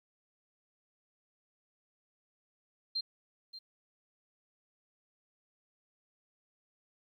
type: tone with echo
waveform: sine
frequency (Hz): 4173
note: C8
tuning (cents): -5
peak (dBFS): -31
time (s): 2.95-3.01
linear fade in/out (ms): 10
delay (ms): 580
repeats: 1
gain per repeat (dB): -13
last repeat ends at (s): 3.59
effects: 12-bit